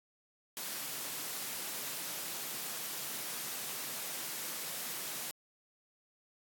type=high-pass noise; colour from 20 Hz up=white; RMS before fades=-40 dBFS; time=0.57-5.31 s; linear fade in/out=0 ms; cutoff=120 Hz; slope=96 dB/octave; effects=AAC 64 kbps